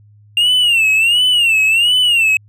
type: tone with vibrato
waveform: triangle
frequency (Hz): 2776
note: F7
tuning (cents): -11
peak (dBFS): -8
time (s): 0.37-2.37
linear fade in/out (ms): 2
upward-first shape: sine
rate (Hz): 1.4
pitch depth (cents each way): 140
effects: added 104 Hz sine -43 dBFS peak until 2.48 s